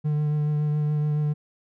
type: tone with vibrato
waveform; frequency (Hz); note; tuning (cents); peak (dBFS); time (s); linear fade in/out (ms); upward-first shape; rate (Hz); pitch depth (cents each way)
triangle; 149.8; D3; +35; -19; 0.04-1.34; 20; triangle; 7.1; 19
effects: none